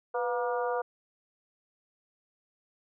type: harmonic tone with a mistuned harmonic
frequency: 238.1 Hz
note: A#3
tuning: 37 cents sharp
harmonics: 2 / 3 / 4 / 5 / 6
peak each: -30 / -34 / -36 / -38 / -40 dBFS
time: 0.14-0.82 s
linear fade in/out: 10 ms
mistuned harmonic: 2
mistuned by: +63 cents
effects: none